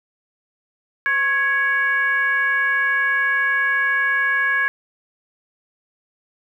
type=tone with frequency modulation; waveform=sine; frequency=1665 Hz; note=G#6; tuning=4 cents sharp; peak=-16 dBFS; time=1.06-4.68 s; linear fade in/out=0 ms; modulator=578 Hz; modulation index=0.65; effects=9-bit